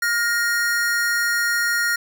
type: tone pair together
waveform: square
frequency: 1418 / 1864.7 Hz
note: F6 / A#6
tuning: +26 / 0 cents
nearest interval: perfect fourth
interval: 474 cents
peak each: -22 dBFS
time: 0.02-1.96 s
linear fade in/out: 5 ms
effects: none